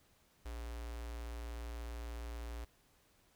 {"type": "tone with notch filter", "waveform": "square", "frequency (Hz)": 58.3, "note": "A#1", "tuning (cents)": 1, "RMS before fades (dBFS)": -44, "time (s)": [0.45, 2.65], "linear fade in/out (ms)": 10, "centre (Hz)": 150, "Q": 0.66, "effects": ["pink hiss -70 dBFS RMS until 3.35 s"]}